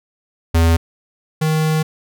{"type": "tone pair in turn", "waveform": "square", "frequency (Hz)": [82.8, 156.66], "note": ["E2", "D#3"], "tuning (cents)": [8, 12], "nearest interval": "major seventh", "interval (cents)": 1104, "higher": "second", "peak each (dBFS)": [-11, -15], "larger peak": "first", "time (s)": [[0.54, 0.77], [1.41, 1.83]], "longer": "second", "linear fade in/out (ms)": 10, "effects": []}